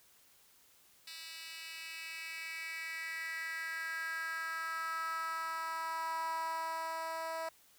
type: tone with high-pass filter sweep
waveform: 10% pulse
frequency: 325.2 Hz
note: E4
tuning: 23 cents flat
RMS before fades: -40 dBFS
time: 1.07-7.49 s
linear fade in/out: 5 ms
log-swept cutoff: 3300 to 730 Hz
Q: 4.6
effects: white hiss -65 dBFS RMS until 7.78 s